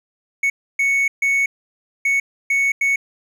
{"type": "tone bursts at uneven times", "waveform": "triangle", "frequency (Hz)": 2217, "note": "C#7", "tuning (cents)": 0, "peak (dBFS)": -13, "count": 6, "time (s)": [[0.43, 0.5], [0.79, 1.08], [1.22, 1.46], [2.05, 2.2], [2.5, 2.72], [2.81, 2.96]], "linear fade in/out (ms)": 5, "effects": []}